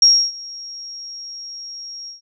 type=tone with ADSR envelope; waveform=sine; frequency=5588 Hz; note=F8; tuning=in tune; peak=-6 dBFS; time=0.02-2.21 s; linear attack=4 ms; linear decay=290 ms; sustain=-24 dB; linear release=130 ms; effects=none